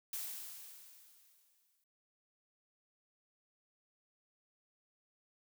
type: noise with exponential decay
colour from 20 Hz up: blue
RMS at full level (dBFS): -40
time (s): 0.13-1.84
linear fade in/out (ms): 2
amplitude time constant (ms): 370
effects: none